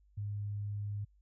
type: tone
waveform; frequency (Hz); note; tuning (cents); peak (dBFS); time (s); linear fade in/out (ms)
sine; 102.8; G#2; -17; -35; 0.17-1.05; 10
effects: added 50 Hz sine -63 dBFS peak until 1.21 s